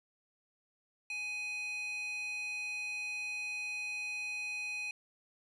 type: tone with high-pass filter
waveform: square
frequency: 833 Hz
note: G#5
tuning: 5 cents sharp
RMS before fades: -39 dBFS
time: 1.1-4.91 s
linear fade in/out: 2 ms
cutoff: 2500 Hz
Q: 4.4
effects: resampled to 24000 Hz + 12-bit